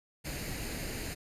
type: noise with comb filter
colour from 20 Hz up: pink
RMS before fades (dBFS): -38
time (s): 0.24-1.15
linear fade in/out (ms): 20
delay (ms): 0.44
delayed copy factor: +0.55
effects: resampled to 32000 Hz